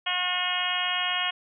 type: harmonic tone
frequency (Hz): 360.8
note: F#4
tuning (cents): -44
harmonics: 2 / 3 / 4 / 5 / 6 / 7 / 8 / 9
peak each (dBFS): -34 / -34 / -35 / -34 / -34 / -35 / -29 / -32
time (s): 0.06-1.31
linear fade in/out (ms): 10
effects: none